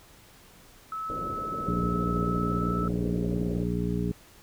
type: tone with pitch glide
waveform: sine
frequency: 1300 to 1312.1 Hz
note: E6 to E6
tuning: -24 to -8 cents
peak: -31 dBFS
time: 0.92-2.88 s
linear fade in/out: 2 ms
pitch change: +16 cents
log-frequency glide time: 2.36-2.69 s
type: low-pass noise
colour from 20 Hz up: white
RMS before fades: -38 dBFS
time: 1.09-3.64 s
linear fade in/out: 10 ms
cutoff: 570 Hz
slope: 48 dB/octave
type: harmonic tone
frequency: 59 Hz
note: A#1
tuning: 22 cents sharp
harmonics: 1 / 2 / 3 / 4 / 5 / 7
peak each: -34 / -33 / -29 / -35 / -35 / -35 dBFS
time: 1.67-4.12 s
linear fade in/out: 5 ms
effects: pink hiss -54 dBFS RMS until 4.42 s